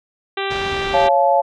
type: harmonic tone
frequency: 392 Hz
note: G4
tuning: in tune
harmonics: 1 / 2 / 3 / 4 / 5 / 6 / 7 / 8 / 9 / 10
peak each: -24 / -27 / -29 / -30 / -31 / -32 / -32 / -33 / -34 / -34 dBFS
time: 0.37-1.09 s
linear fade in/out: 5 ms
type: low-pass noise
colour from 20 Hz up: pink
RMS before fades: -30 dBFS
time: 0.5-1.08 s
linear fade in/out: 10 ms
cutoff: 5800 Hz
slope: 24 dB/octave
type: chord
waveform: sine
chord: Db augmented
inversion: none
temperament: just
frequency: 554.4 / 693 / 866.2 Hz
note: Db5 / F5 / A5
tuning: 0 / -14 / -27 cents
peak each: -16 dBFS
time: 0.93-1.42 s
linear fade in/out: 20 ms
effects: none